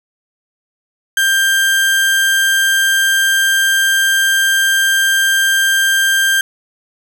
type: tone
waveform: 35% pulse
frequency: 1585 Hz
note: G6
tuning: 19 cents sharp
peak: -9 dBFS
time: 1.17-6.41 s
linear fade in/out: 2 ms
effects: none